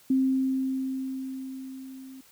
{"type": "tone with level ramp", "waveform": "sine", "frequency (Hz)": 263.8, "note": "C4", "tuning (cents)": 14, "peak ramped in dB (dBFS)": [-19, -42], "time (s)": [0.1, 2.21], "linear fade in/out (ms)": 5, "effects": ["white hiss -57 dBFS RMS until 2.31 s"]}